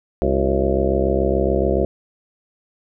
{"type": "harmonic tone with a mistuned harmonic", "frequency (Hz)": 67.1, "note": "C2", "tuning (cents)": 44, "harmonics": [1, 2, 3, 4, 5, 6, 7, 8, 9, 10], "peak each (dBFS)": [-22, -29, -25, -30, -25, -22, -26, -23, -28, -27], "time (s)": [0.22, 1.85], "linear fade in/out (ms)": 0, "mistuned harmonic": 6, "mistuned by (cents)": -86, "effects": []}